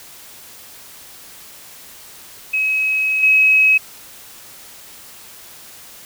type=tone with level steps; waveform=sine; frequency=2555 Hz; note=D#7; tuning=45 cents sharp; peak=-15 / -9 dBFS; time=2.53-3.78 s; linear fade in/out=10 ms; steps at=3.23 s; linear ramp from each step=2 ms; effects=white hiss -40 dBFS RMS until 6.05 s